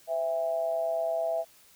sine tone with amplitude modulation, 659.3 Hz, E5, in tune, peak -23 dBFS, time 0.07-1.45 s, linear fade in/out 50 ms, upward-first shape sine, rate 149 Hz, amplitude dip 70%, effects white hiss -58 dBFS RMS until 1.75 s

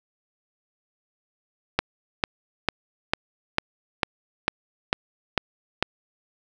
click train, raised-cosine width 0.3 ms, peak -3 dBFS, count 10, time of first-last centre 1.79-5.826 s, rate 2.23 Hz, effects none

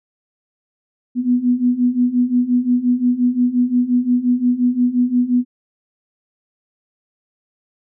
sine beating tone pair, 243.1 / 248.8 Hz, B3 / B3, -27 / +13 cents, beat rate 5.7 Hz, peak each -18 / -15 dBFS, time 1.15-5.45 s, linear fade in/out 50 ms, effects none

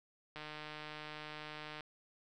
click train, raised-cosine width 0.3 ms, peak -30 dBFS, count 221, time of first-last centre 0.36-1.807 s, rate 152 Hz, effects none

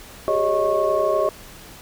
sine tone cluster, 381 / 412.7 / 554 / 623 / 1097 Hz, G4 / G#4 / C#5 / D#5 / C#6, -49 / -11 / -1 / +2 / -18 cents, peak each -27 / -25 / -24 / -20 / -25 dBFS, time 0.28-1.29 s, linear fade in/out 0 ms, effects pink hiss -42 dBFS RMS until 1.81 s

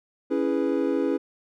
triangle chord, C# minor seventh, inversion none, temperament equal, 277.2 / 329.6 / 415.3 / 493.9 Hz, C#4 / E4 / G#4 / B4, 0 / 0 / 0 / 0 cents, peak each -24 / -25 / -26 / -27 dBFS, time 0.3-1.18 s, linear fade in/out 20 ms, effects none

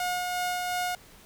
sawtooth tone with tremolo, 720 Hz, F#5, 47 cents flat, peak -23 dBFS, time 0-0.95 s, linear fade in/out 2 ms, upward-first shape sine, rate 2.8 Hz, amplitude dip 25%, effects pink hiss -53 dBFS RMS until 1.25 s

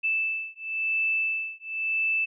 sine beating tone pair, 2637 / 2637.96 Hz, E7 / E7, 0 / +1 cents, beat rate 0.96 Hz, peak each -28 dBFS, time 0.03-2.26 s, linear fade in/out 20 ms, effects none

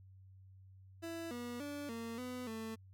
30% pulse tone with pitch steps, 332.1 / 241.3 / 289.3 / 229.6 / 250.5 / 222.4 Hz, E4 / B3 / D4 / A#3 / B3 / A3, +13 / -40 / -26 / -26 / +25 / +19 cents, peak -39 dBFS, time 1.02-2.76 s, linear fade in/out 20 ms, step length 290 ms, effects added 95 Hz sine -56 dBFS peak until 2.93 s

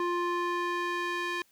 square tone with band-pass filter sweep, 350 Hz, F4, 4 cents sharp, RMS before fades -31 dBFS, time 0-1.42 s, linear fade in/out 2 ms, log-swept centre 890 to 2100 Hz, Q 1.1, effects white hiss -66 dBFS RMS until 1.51 s

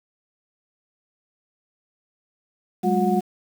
sine tone cluster, 189.9 / 209.7 / 359 / 730 Hz, F#3 / G#3 / F4 / F#5, +45 / +17 / +48 / -24 cents, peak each -23 dBFS, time 2.83-3.21 s, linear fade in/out 20 ms, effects 7-bit

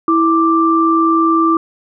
sine tone pair together, 327.6 / 1177 Hz, E4 / D6, -11 / +3 cents, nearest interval octave + minor seventh, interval 2214 cents, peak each -12 dBFS, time 0.08-1.57 s, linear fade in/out 2 ms, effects none

